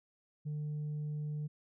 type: tone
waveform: sine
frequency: 150 Hz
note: D3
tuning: 37 cents sharp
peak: -33 dBFS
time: 0.45-1.48 s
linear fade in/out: 20 ms
effects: tanh soft clip ceiling -34 dBFS